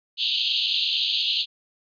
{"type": "band-pass noise", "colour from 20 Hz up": "pink", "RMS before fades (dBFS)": -24, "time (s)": [0.17, 1.46], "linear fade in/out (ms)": 50, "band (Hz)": [2800, 4500], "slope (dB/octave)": 96, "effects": ["resampled to 11025 Hz"]}